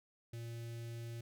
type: tone with notch filter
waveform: square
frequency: 116.54 Hz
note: A#2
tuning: in tune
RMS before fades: -45 dBFS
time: 0.33-1.21 s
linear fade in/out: 5 ms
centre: 1000 Hz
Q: 0.74
effects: none